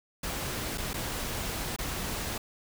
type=noise with dropouts; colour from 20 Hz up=pink; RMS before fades=-34 dBFS; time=0.23-2.38 s; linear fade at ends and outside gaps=5 ms; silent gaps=0.776-0.78 / 0.933-0.94 / 1.763-1.786 s; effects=none